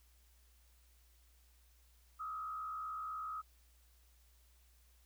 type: tone with frequency modulation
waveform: sine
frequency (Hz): 1266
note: D#6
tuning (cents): +30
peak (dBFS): -40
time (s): 2.19-3.42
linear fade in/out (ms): 20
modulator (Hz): 63.8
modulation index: 0.7
effects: added 60 Hz sine -65 dBFS peak until 5.05 s + white hiss -72 dBFS RMS until 5.05 s